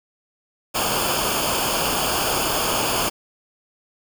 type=noise with comb filter; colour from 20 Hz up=pink; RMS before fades=-22 dBFS; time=0.74-3.1 s; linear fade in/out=20 ms; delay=0.51 ms; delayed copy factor=-0.75; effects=none